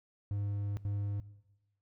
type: tone bursts at uneven times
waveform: triangle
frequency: 101.5 Hz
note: G#2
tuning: 39 cents flat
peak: -30 dBFS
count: 2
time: 0.31-0.77 / 0.85-1.2 s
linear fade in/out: 0 ms
effects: noise-tail reverb RT60 1.0 s tail -18 dB re dry